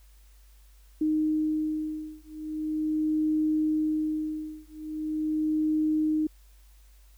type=beating tone pair; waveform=sine; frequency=309.1 / 309.51 Hz; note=D#4 / D#4; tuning=-11 / -9 cents; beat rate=0.41 Hz; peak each=-28 dBFS; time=1.01-6.27 s; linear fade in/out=5 ms; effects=added 50 Hz sine -52 dBFS peak until 7.17 s + white hiss -64 dBFS RMS until 7.17 s